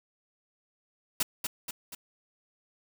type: noise with echo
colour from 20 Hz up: white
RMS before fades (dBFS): -27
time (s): 1.2-1.23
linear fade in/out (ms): 5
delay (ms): 240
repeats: 3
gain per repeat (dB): -5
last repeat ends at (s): 1.95
effects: none